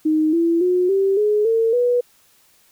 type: tone with pitch steps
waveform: sine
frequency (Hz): 311.1 / 335.4 / 361.5 / 389.7 / 420.1 / 452.9 / 488.2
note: D#4 / E4 / F#4 / G4 / G#4 / A#4 / B4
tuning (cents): 0 / +30 / -40 / -10 / +20 / -50 / -20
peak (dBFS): -14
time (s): 0.05-2.01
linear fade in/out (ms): 10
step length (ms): 280
effects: white hiss -56 dBFS RMS until 2.71 s